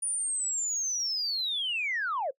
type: linear sweep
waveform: sine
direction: down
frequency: 9600 to 489.8 Hz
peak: -27 dBFS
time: 0.02-2.31 s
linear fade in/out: 10 ms
effects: noise-tail reverb RT60 0.1 s tail -23 dB re dry + tanh soft clip ceiling -23 dBFS